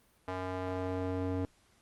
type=tone with band-pass filter sweep; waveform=square; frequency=92.5 Hz; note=F#2; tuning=in tune; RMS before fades=-35 dBFS; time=0.28-1.45 s; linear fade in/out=0 ms; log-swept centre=880 to 330 Hz; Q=0.96; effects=pink hiss -67 dBFS RMS until 1.81 s + Opus 32 kbps